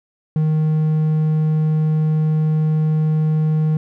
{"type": "tone", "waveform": "triangle", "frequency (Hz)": 155.56, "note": "D#3", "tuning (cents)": 0, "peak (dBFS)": -12, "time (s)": [0.36, 3.77], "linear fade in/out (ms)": 2, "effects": []}